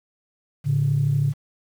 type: tone pair together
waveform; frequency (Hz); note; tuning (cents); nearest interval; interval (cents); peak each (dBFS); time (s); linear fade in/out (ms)
sine; 110.6 / 143.25; A2 / D3; +9 / -43; major third; 448; -23 / -18; 0.64-1.34; 50
effects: tanh soft clip ceiling -11 dBFS + 8-bit